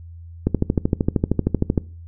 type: click train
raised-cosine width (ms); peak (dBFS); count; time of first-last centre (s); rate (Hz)
3; -4; 18; 0.47-1.778; 13
effects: noise-tail reverb RT60 0.4 s tail -22 dB re dry + added 84 Hz sine -36 dBFS peak until 2.07 s